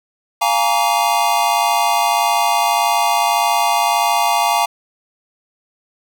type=chord; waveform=square; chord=Bb dominant seventh; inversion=second; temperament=equal with one note detuned; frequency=698.5 / 830.6 / 932.3 / 1145.8 Hz; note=F5 / Ab5 / Bb5 / D6; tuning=0 / 0 / 0 / -43 cents; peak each=-20 / -19 / -19 / -22 dBFS; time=0.41-4.66 s; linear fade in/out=10 ms; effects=8-bit